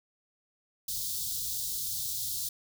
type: band-stop noise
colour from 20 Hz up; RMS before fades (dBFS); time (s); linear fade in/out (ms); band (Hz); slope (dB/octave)
white; -34; 0.88-2.49; 5; 160 to 3600; 48
effects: none